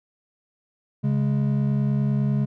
triangle tone pair together, 137.82 / 207.7 Hz, C#3 / G#3, -10 / 0 cents, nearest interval perfect fifth, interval 710 cents, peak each -19 / -22 dBFS, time 1.03-2.46 s, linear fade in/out 20 ms, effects none

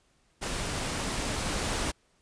pink noise with level ramp, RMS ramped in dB -33 to -30 dBFS, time 0.41-1.92 s, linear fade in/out 20 ms, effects pink hiss -68 dBFS RMS until 2.21 s + resampled to 22050 Hz

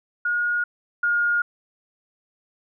sine tone pair in turn, 1437 / 1423.8 Hz, F6 / F6, +49 / +33 cents, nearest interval unison, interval 16 cents, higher first, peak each -20 / -18 dBFS, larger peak second, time 0.25-0.64 / 1.03-1.42 s, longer neither, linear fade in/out 5 ms, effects none

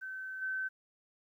sine tone with level steps, 1534 Hz, G6, 38 cents flat, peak -39 / -33 dBFS, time 0.01-0.69 s, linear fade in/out 20 ms, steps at 0.41 s, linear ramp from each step 20 ms, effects 12-bit

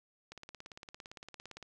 click train, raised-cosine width 0.2 ms, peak -30 dBFS, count 24, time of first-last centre 0.32-1.627 s, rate 17.6 Hz, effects none

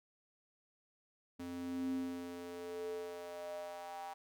square tone with high-pass filter sweep, 87.31 Hz, F2, in tune, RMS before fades -43 dBFS, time 1.39-4.14 s, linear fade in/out 10 ms, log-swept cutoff 200 to 830 Hz, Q 7, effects none

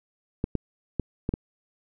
clicks, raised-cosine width 3 ms, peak -12 dBFS, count 5, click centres 0.441 / 0.553 / 0.997 / 1.291 / 1.339 s, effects none

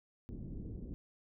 pink low-pass noise, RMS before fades -44 dBFS, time 0.29-0.94 s, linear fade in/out 0 ms, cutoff 330 Hz, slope 24 dB/octave, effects none

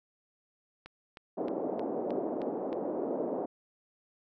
click train, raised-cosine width 0.3 ms, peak -30 dBFS, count 7, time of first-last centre 0.86-2.729 s, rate 3.21 Hz
pink band-pass noise, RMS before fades -34 dBFS, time 1.37-3.46 s, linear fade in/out 10 ms, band 270 to 660 Hz, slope 24 dB/octave
effects none

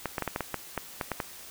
clicks, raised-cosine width 0.5 ms, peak -14 dBFS, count 11, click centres 0.057 / 0.182 / 0.223 / 0.277 / 0.361 / 0.407 / 0.543 / 0.777 / 1.012 / 1.117 / 1.202 s, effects white hiss -46 dBFS RMS until 1.5 s

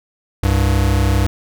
square tone pair together, 66 / 98.77 Hz, C2 / G2, +16 / +14 cents, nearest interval perfect fifth, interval 698 cents, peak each -16 / -16 dBFS, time 0.43-1.27 s, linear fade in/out 5 ms, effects none

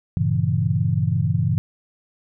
sine chord, G diminished seventh, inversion none, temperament equal, 98 / 116.54 / 138.59 / 164.81 Hz, G2 / Bb2 / Db3 / Fb3, 0 / 0 / 0 / 0 cents, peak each -23 dBFS, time 0.17-1.58 s, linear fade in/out 0 ms, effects none

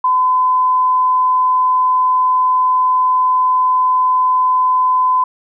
sine tone, 1015 Hz, B5, 47 cents sharp, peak -10 dBFS, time 0.04-5.24 s, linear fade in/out 5 ms, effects none

